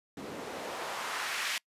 white noise with band-pass filter sweep, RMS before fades -37 dBFS, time 0.17-1.58 s, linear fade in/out 2 ms, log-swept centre 250 to 2400 Hz, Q 1.1, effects noise-tail reverb RT60 0.1 s tail -26 dB re dry + resampled to 32000 Hz

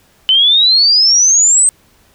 sine exponential sweep, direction up, 3016 to 8372 Hz, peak -6 dBFS, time 0.29-1.69 s, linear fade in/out 0 ms, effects pink hiss -51 dBFS RMS until 2.14 s

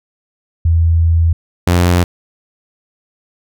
sine / sawtooth tone pair in turn, 82.8 / 88.09 Hz, E2 / F2, +8 / +15 cents, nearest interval minor second, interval 107 cents, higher second, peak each -8 / -5 dBFS, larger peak second, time 0.65-1.33 / 1.67-2.04 s, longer first, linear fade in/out 5 ms, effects none

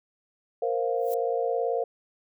sine chord, Bb suspended second, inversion none, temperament just, 466.2 / 524.4 / 699.2 Hz, Bb4 / C5 / F5, 0 / +4 / +2 cents, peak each -27 / -29 / -30 dBFS, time 0.62-1.84 s, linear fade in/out 5 ms
violet noise with exponential growth, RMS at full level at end -37 dBFS, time 0.96-1.14 s, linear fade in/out 0 ms, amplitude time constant 39 ms
effects none

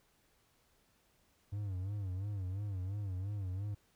triangle tone with vibrato, 97.4 Hz, G2, 11 cents flat, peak -34 dBFS, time 1.52-3.75 s, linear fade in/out 10 ms, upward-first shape sine, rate 2.9 Hz, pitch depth 120 cents each way, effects pink hiss -72 dBFS RMS until 3.95 s

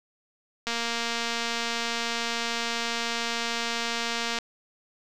click train, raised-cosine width 0.2 ms, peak -12 dBFS, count 867, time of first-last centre 0.67-4.387 s, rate 233 Hz, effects none

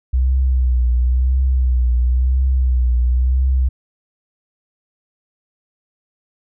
sine tone with vibrato, 62.9 Hz, B1, 32 cents sharp, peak -12 dBFS, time 0.13-3.69 s, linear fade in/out 10 ms, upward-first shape triangle, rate 0.97 Hz, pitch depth 75 cents each way, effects none

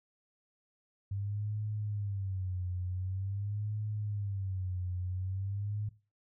sine tone with vibrato, 98 Hz, G2, in tune, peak -33 dBFS, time 1.11-5.89 s, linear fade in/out 5 ms, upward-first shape sine, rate 0.46 Hz, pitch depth 140 cents each way, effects noise-tail reverb RT60 0.3 s tail -17 dB re dry

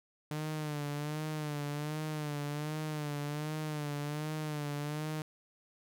sawtooth tone with vibrato, 150 Hz, D3, 37 cents sharp, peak -31 dBFS, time 0.31-5.22 s, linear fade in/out 2 ms, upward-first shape sine, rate 1.3 Hz, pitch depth 58 cents each way, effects none

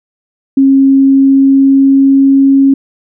sine tone with pitch glide, 271 to 273 Hz, C#4 to C#4, -39 to -26 cents, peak -3 dBFS, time 0.57-2.74 s, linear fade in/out 5 ms, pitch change +13 cents, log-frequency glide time 0.91-2.49 s, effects none

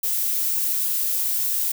violet noise, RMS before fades -23 dBFS, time 0.03-1.72 s, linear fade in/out 5 ms, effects none

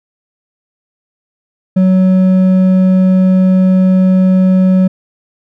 sine tone with hard clipping, 186.4 Hz, F#3, 13 cents sharp, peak -7 dBFS, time 1.76-4.88 s, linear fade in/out 10 ms, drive 5 dB, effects none

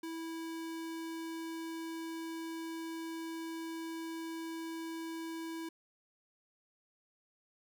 square tone, 327.6 Hz, E4, 11 cents flat, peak -40 dBFS, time 0.03-5.69 s, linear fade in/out 5 ms, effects none

